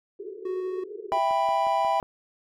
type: band-pass noise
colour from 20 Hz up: white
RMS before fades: -39 dBFS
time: 0.19-1.19 s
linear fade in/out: 10 ms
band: 370 to 430 Hz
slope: 96 dB/octave
type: tone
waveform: triangle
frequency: 370 Hz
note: F#4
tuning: in tune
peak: -26 dBFS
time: 0.45-0.84 s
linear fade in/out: 5 ms
type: chord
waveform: triangle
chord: E minor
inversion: none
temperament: just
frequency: 659.3 / 791.1 / 988.9 Hz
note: E5 / G5 / B5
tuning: 0 / +16 / +2 cents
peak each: -25 / -23 / -24 dBFS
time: 1.12-2 s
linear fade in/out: 0 ms
type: click train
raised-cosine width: 1 ms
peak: -29 dBFS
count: 6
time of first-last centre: 1.13-2.028 s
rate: 5.57 Hz
effects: none